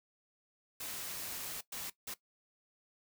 white noise bursts at uneven times, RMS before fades -42 dBFS, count 3, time 0.8-1.61 / 1.72-1.9 / 2.07-2.14 s, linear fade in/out 5 ms, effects noise-tail reverb RT60 0.1 s tail -17 dB re dry

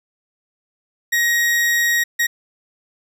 40% pulse tone bursts at uneven times, 1888 Hz, A#6, 22 cents sharp, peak -14 dBFS, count 2, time 1.12-2.04 / 2.19-2.27 s, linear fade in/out 10 ms, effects none

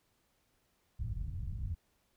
white low-pass noise, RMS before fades -38 dBFS, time 0.99-1.75 s, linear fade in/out 10 ms, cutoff 110 Hz, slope 24 dB/octave, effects pink hiss -75 dBFS RMS until 2.16 s

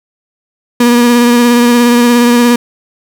35% pulse tone with vibrato, 240 Hz, B3, 49 cents flat, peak -3 dBFS, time 0.8-2.56 s, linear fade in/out 5 ms, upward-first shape triangle, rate 17 Hz, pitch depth 26 cents each way, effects none

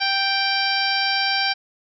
harmonic tone, 784 Hz, G5, in tune, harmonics 1 / 2 / 3 / 4 / 5 / 6 / 7, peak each -25 / -25 / -26 / -28 / -30 / -25 / -29 dBFS, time 0-1.54 s, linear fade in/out 20 ms, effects none

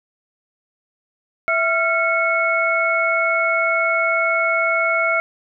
sine tone cluster, 659 / 1379 / 2199 Hz, E5 / F6 / C#7, -1 / -22 / -14 cents, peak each -21 / -20 / -19 dBFS, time 1.48-5.2 s, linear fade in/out 0 ms, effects none

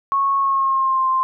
sine tone with pitch glide, 1100 to 1048.5 Hz, C#6 to C6, -14 to +3 cents, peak -15 dBFS, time 0.12-1.23 s, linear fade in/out 0 ms, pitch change -83 cents, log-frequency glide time 0.38-1.05 s, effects none

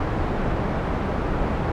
pink low-pass noise, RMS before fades -24 dBFS, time 0-1.72 s, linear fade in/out 5 ms, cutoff 1200 Hz, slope 12 dB/octave, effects none

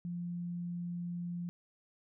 sine tone, 174.1 Hz, F3, 5 cents flat, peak -36 dBFS, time 0.05-1.49 s, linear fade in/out 0 ms, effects none

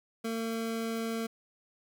25% pulse tone, 226.7 Hz, A#3, 48 cents flat, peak -28 dBFS, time 0.24-1.27 s, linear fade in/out 10 ms, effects none

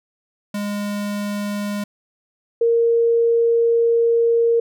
square / sine tone pair in turn, 205.1 / 464.6 Hz, G#3 / A#4, -21 / -6 cents, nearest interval octave + major second, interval 1415 cents, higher second, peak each -23 / -13 dBFS, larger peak second, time 0.54-1.84 / 2.61-4.6 s, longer second, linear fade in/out 5 ms, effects none

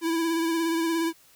square tone with vibrato, 330.1 Hz, E4, 2 cents sharp, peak -24 dBFS, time 0.01-1.13 s, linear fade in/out 50 ms, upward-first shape sine, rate 17 Hz, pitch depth 30 cents each way, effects white hiss -57 dBFS RMS until 1.35 s

